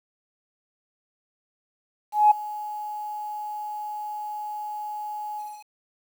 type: tone with ADSR envelope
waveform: sine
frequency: 842 Hz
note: G#5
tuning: 24 cents sharp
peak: -10 dBFS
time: 2.12-5.66 s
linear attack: 190 ms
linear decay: 9 ms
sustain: -20 dB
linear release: 280 ms
effects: tanh soft clip ceiling -6 dBFS + 8-bit